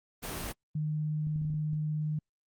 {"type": "noise", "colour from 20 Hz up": "pink", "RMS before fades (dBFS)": -37, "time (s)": [0.22, 0.53], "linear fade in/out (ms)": 20}
{"type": "tone", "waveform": "sine", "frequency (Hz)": 152.8, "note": "D#3", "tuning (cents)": -31, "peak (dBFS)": -29, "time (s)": [0.75, 2.19], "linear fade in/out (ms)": 5}
{"type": "clicks", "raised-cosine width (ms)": 5, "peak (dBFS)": -32, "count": 7, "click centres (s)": [1.27, 1.36, 1.417, 1.45, 1.502, 1.54, 1.733]}
{"effects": ["Opus 24 kbps"]}